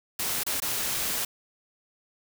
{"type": "noise with dropouts", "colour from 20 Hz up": "white", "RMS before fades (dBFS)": -29, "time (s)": [0.19, 1.25], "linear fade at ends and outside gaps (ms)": 5, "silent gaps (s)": [[0.435, 0.464], [0.602, 0.62]], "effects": []}